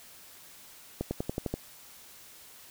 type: accelerating click train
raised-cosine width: 2 ms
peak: -17 dBFS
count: 7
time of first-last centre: 1.01-1.54 s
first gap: 100 ms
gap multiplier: 0.95
effects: white hiss -52 dBFS RMS until 2.7 s